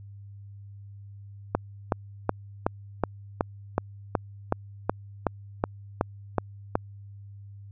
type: click train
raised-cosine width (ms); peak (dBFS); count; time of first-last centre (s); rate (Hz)
1; -8; 15; 1.55-6.754; 2.69
effects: added 100 Hz sine -42 dBFS peak until 7.71 s